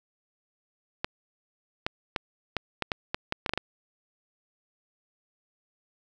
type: clicks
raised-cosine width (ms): 0.3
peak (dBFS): -11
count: 12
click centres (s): 1.045 / 1.865 / 2.162 / 2.567 / 2.823 / 2.918 / 3.145 / 3.324 / 3.462 / 3.494 / 3.536 / 3.576
effects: none